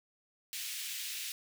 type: high-pass noise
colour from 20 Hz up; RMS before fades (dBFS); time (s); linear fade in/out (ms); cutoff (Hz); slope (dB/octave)
pink; -40; 0.53-1.32; 0; 2300; 24
effects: none